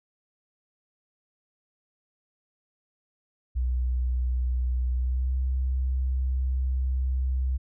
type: tone with pitch glide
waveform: sine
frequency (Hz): 62.2 to 64.62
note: B1 to C2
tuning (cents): +13 to -21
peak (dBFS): -23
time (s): 3.55-7.58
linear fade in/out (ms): 20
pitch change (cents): +66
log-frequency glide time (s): 4.95-5.38
effects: none